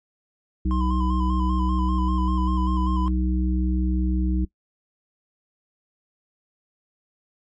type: harmonic tone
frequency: 62.8 Hz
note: B1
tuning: 30 cents sharp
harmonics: 1 / 3 / 5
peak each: -21 / -26 / -28 dBFS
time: 0.65-4.45 s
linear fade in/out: 5 ms
type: tone with vibrato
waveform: triangle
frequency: 1031 Hz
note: C6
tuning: 26 cents flat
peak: -27 dBFS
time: 0.71-3.08 s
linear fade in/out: 0 ms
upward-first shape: square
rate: 5.1 Hz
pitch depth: 48 cents each way
effects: noise-tail reverb RT60 0.1 s tail -20 dB re dry + MP3 48 kbps